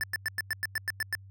square tone bursts, 1760 Hz, A6, in tune, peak -28 dBFS, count 10, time 0.01-1.151 s, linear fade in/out 0 ms, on 25 ms, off 99 ms, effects added 97 Hz sine -47 dBFS peak until 1.3 s

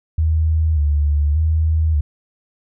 sine tone with vibrato, 76.3 Hz, D#2, 33 cents flat, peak -13 dBFS, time 0.18-2.01 s, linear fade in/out 5 ms, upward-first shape square, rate 0.85 Hz, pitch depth 68 cents each way, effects none

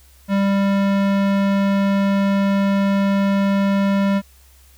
square tone with low-pass filter, 197.6 Hz, G3, 14 cents sharp, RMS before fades -17 dBFS, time 0.28-4.22 s, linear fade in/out 50 ms, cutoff 3100 Hz, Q 0.59, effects added 66 Hz sine -48 dBFS peak until 4.77 s + white hiss -53 dBFS RMS until 4.77 s

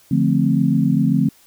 sine chord, D minor seventh, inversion none, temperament equal, 146.83 / 174.61 / 220 / 261.6 Hz, D3 / F3 / A3 / C4, 0 / 0 / 0 / 0 cents, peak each -19 dBFS, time 0.11-1.29 s, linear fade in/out 5 ms, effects white hiss -52 dBFS RMS until 1.46 s

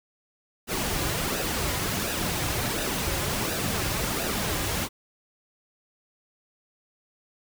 pink noise with flanger, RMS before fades -28 dBFS, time 0.67-4.89 s, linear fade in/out 50 ms, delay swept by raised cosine 0.91 to 4.61 ms, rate 1.4 Hz, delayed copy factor -0.55, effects none

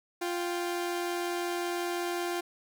sawtooth tone pair together, 349.2 / 783.9 Hz, F4 / G5, 0 / 0 cents, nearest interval octave + major second, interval 1400 cents, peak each -27 / -35 dBFS, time 0.21-2.41 s, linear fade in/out 10 ms, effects none

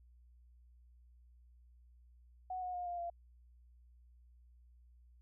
sine tone with pitch steps, 740 / 726.9 / 714 / 701.3 / 688.9 Hz, F#5 / F#5 / F5 / F5 / F5, 0 / -31 / +38 / +7 / -24 cents, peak -38 dBFS, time 2.5-3.1 s, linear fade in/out 5 ms, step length 120 ms, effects added 60 Hz sine -60 dBFS peak until 5.21 s

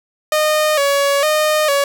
sawtooth tone with vibrato, 587.3 Hz, D5, in tune, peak -9 dBFS, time 0.32-1.84 s, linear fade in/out 2 ms, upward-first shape square, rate 1.1 Hz, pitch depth 75 cents each way, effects none

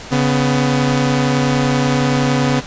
sawtooth tone pair together, 140.3 / 250 Hz, C#3 / B3, +21 / +21 cents, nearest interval minor seventh, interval 1000 cents, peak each -12 dBFS, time 0.11-2.61 s, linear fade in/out 20 ms, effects pink hiss -32 dBFS RMS until 2.66 s + resampled to 16000 Hz

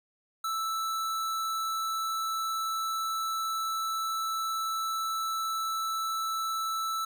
square tone, 1318.5 Hz, E6, in tune, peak -30 dBFS, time 0.44-7.05 s, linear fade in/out 5 ms, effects none

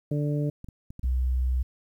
harmonic tone, 146.83 Hz, D3, in tune, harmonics 1 / 2 / 3 / 4, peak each -25 / -31 / -35 / -37 dBFS, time 0.11-0.5 s, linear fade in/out 5 ms
clicks, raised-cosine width 5 ms, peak -28 dBFS, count 5, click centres 0.644 / 0.687 / 0.905 / 0.994 / 1.043 s
sine tone, 63.3 Hz, B1, 43 cents sharp, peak -22 dBFS, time 1.03-1.63 s, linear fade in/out 10 ms
effects 10-bit

